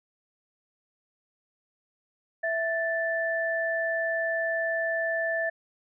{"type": "tone pair together", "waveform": "sine", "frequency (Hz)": [659.3, 1760.1], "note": ["E5", "A6"], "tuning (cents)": [0, 0], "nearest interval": "octave + perfect fourth", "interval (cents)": 1700, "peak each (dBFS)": [-28, -28], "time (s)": [2.43, 5.5], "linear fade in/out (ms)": 10, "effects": []}